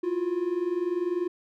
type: tone pair together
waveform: triangle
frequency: 338.2 / 358.3 Hz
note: E4 / F4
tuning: +44 / +44 cents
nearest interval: minor second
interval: 100 cents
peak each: -28 / -25 dBFS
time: 0.03-1.28 s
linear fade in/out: 10 ms
effects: none